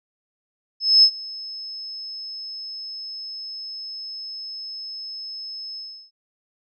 sine tone with ADSR envelope, 5200 Hz, E8, 24 cents flat, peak -8 dBFS, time 0.8-6.11 s, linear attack 230 ms, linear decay 71 ms, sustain -23 dB, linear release 340 ms, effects none

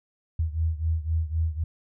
sine beating tone pair, 79.5 / 83.4 Hz, D#2 / E2, +38 / +21 cents, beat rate 3.9 Hz, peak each -25 / -28 dBFS, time 0.39-1.64 s, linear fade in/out 5 ms, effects none

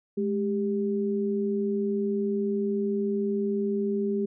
sine tone pair together, 210 / 396.4 Hz, G#3 / G4, +19 / +19 cents, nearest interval major seventh, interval 1100 cents, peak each -27 dBFS, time 0.17-4.26 s, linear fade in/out 10 ms, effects none

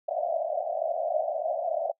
white band-pass noise, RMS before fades -29 dBFS, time 0.08-1.92 s, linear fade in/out 10 ms, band 590 to 710 Hz, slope 96 dB/octave, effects noise-tail reverb RT60 0.1 s tail -24 dB re dry

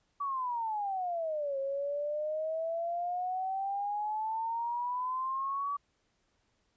sine exponential two-way sweep, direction down then up, 1150 to 540 to 1150 Hz, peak -31 dBFS, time 0.2-5.77 s, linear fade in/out 10 ms, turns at 1.58 s, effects pink hiss -75 dBFS RMS until 6.76 s + resampled to 16000 Hz

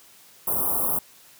white band-stop noise, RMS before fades -24 dBFS, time 0.47-0.99 s, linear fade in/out 5 ms, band 1200 to 10000 Hz, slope 48 dB/octave, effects white hiss -52 dBFS RMS until 1.39 s + high-pass 80 Hz 12 dB/octave

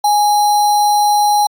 sine tone with sample-and-hold, 830 Hz, G#5, 1 cent flat, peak -9 dBFS, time 0.04-1.47 s, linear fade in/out 5 ms, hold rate 4900 Hz, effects AAC 64 kbps

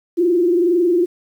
sine tone with frequency modulation, 349.2 Hz, F4, in tune, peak -12 dBFS, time 0.17-1.06 s, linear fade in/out 20 ms, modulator 21.9 Hz, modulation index 0.81, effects 8-bit

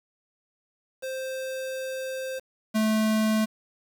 square tone pair in turn, 524 / 217.5 Hz, C5 / A3, +2 / -20 cents, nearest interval octave + minor third, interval 1522 cents, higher first, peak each -31 / -22 dBFS, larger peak second, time 1.02-2.4 / 2.74-3.46 s, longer first, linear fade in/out 20 ms, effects 8-bit

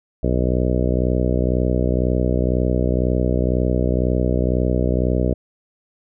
harmonic tone, 62 Hz, B1, 7 cents sharp, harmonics 1 / 2 / 3 / 4 / 5 / 6 / 7 / 8 / 9 / 10, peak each -20 / -23 / -25 / -26 / -27 / -28 / -28 / -29 / -30 / -30 dBFS, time 0.23-5.34 s, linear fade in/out 5 ms, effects none

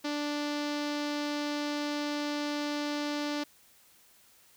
sawtooth tone with low-pass filter, 293.6 Hz, D4, in tune, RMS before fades -33 dBFS, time 0.04-3.44 s, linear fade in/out 10 ms, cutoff 4900 Hz, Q 2, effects white hiss -61 dBFS RMS until 4.56 s

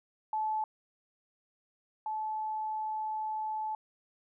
sine tone pair in turn, 866 / 866 Hz, A5 / A5, -28 / -28 cents, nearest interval unison, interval 0 cents, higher neither, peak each -29 / -32 dBFS, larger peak first, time 0.33-0.64 / 2.06-3.75 s, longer second, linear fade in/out 2 ms, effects none

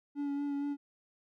triangle tone with vibrato, 284.6 Hz, C#4, 46 cents sharp, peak -30 dBFS, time 0.15-0.77 s, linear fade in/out 50 ms, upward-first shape sine, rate 4.3 Hz, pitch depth 18 cents each way, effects none

